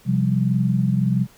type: chord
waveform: sine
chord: C suspended fourth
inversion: none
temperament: equal with one note detuned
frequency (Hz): 130.06 / 174.61 / 196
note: C3 / F3 / G3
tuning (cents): -10 / 0 / 0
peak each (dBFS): -20 / -22 / -21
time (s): 0.05-1.27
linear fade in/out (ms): 50
effects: pink hiss -52 dBFS RMS until 1.37 s